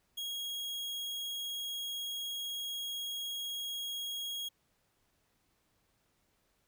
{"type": "tone", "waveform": "40% pulse", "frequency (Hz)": 3293, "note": "G#7", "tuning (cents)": -15, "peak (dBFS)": -36, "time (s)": [0.17, 4.49], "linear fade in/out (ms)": 10, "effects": ["pink hiss -75 dBFS RMS until 6.67 s"]}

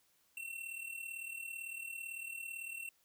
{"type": "tone with amplitude modulation", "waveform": "square", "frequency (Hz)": 2710, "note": "E7", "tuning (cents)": 47, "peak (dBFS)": -40, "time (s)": [0.37, 2.89], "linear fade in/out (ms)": 2, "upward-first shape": "sine", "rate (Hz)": 37.9, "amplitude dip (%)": 65, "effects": ["white hiss -73 dBFS RMS until 3.04 s"]}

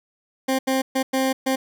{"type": "tone bursts at uneven times", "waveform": "20% pulse", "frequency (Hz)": 264.1, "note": "C4", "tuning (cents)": 16, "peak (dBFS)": -14, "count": 5, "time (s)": [[0.48, 0.59], [0.67, 0.82], [0.95, 1.03], [1.13, 1.33], [1.46, 1.56]], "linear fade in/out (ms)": 10, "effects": []}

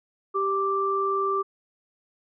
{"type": "tone pair together", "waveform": "sine", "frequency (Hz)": [392, 1174.7], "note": ["G4", "D6"], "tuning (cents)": [0, 0], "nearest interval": "octave + perfect fifth", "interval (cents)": 1900, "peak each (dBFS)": [-26, -24], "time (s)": [0.34, 1.43], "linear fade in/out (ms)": 20, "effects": []}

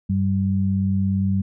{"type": "tone pair together", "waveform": "sine", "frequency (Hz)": [96.2, 193.4], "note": ["G2", "G3"], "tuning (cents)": [-32, -23], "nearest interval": "octave", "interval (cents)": 1209, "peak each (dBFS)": [-21, -20], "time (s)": [0.09, 1.42], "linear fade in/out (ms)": 10, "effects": []}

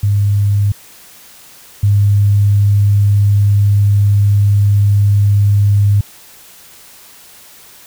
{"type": "tone pair in turn", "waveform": "sine", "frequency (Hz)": [101.6, 101.6], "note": ["G#2", "G#2"], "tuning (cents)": [-38, -38], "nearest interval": "unison", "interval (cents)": 0, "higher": "neither", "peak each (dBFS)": [-9, -7], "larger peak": "second", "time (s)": [[0.03, 0.72], [1.83, 6.01]], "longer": "second", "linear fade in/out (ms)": 5, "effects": ["white hiss -40 dBFS RMS until 7.86 s"]}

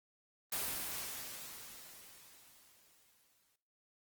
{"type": "noise with exponential decay", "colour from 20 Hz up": "white", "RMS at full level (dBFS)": -36, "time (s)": [0.52, 3.56], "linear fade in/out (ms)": 5, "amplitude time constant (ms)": 660, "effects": ["noise-tail reverb RT60 0.6 s tail -18 dB re dry", "Opus 24 kbps"]}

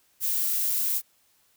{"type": "noise", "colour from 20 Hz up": "violet", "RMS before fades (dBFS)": -26, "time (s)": [0.2, 1.02], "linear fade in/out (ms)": 50, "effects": ["white hiss -65 dBFS RMS until 1.56 s"]}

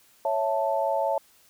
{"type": "chord", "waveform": "sine", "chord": "A major", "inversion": "first", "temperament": "equal", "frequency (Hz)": [554.4, 659.3, 880], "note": ["C#5", "E5", "A5"], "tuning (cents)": [0, 0, 0], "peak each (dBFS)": -27, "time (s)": [0.25, 1.18], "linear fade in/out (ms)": 2, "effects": ["white hiss -59 dBFS RMS until 1.49 s"]}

